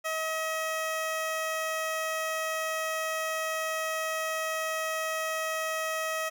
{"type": "tone", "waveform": "15% pulse", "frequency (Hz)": 637, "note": "D#5", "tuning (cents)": 41, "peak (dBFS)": -23, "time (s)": [0.04, 6.3], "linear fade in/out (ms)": 20, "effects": []}